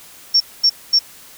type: tone bursts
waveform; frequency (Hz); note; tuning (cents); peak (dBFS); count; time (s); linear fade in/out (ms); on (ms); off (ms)
sine; 5480; F8; -34; -9; 3; 0.34-0.992; 10; 64; 230
effects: white hiss -42 dBFS RMS until 1.37 s